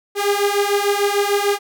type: beating tone pair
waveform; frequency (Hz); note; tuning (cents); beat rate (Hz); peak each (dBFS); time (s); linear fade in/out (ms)
sawtooth; 402.2 / 408.9; G4 / G#4; +44 / -27; 6.7; -15; 0.15-1.59; 50
effects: none